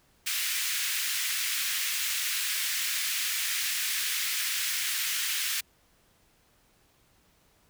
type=high-pass noise; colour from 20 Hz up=pink; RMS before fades=-30 dBFS; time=0.26-5.61 s; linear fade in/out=10 ms; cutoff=1800 Hz; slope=24 dB/octave; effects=pink hiss -65 dBFS RMS until 7.69 s